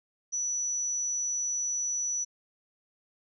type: tone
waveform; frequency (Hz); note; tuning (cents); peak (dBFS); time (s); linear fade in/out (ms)
sine; 5920; F#8; 0; -28; 0.32-2.25; 20
effects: none